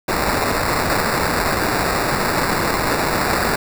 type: noise with sample-and-hold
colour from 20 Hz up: white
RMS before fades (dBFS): -19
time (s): 0.08-3.56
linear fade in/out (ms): 5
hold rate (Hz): 3150
effects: none